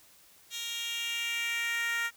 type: tone with high-pass filter sweep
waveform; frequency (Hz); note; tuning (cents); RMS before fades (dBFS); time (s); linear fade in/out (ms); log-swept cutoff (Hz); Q
10% pulse; 466.2; A#4; 0; -33; 0.5-2.11; 50; 3900 to 1600; 2.8
effects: white hiss -59 dBFS RMS until 2.16 s